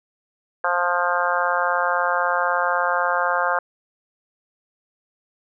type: harmonic tone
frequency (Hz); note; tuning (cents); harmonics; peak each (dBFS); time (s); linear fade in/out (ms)
176.2; F3; +16; 3 / 4 / 5 / 6 / 7 / 8 / 9; -26 / -26 / -26 / -26 / -26 / -26 / -26; 0.64-3.59; 2
effects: none